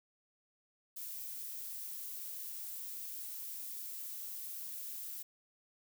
violet noise, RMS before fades -44 dBFS, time 0.96-5.23 s, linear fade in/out 10 ms, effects none

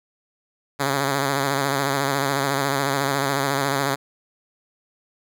5% pulse tone with vibrato, 138.59 Hz, C#3, in tune, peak -9 dBFS, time 0.79-3.96 s, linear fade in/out 20 ms, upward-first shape sine, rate 14 Hz, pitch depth 52 cents each way, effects none

